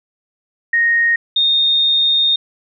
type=tone pair in turn; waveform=sine; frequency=1863 / 3677 Hz; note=A#6 / A#7; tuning=-2 / -24 cents; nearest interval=octave; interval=1178 cents; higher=second; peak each=-11 dBFS; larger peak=neither; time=0.73-1.16 / 1.36-2.36 s; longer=second; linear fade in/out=5 ms; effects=none